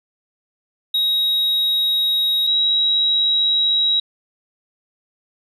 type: tone pair in turn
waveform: triangle / sine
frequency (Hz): 3800 / 3849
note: A#7 / B7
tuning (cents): +33 / -45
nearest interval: unison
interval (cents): 22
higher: second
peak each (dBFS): -14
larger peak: neither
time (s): 0.94-2.47 / 2.47-4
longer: neither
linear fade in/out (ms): 5
effects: resampled to 32000 Hz